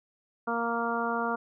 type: harmonic tone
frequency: 233.1 Hz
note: A#3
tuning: in tune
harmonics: 1 / 2 / 3 / 4 / 5 / 6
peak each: -34 / -34 / -34 / -34 / -34 / -34 dBFS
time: 0.47-1.36 s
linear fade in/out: 10 ms
effects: none